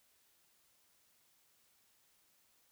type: silence
effects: white hiss -72 dBFS RMS until 2.71 s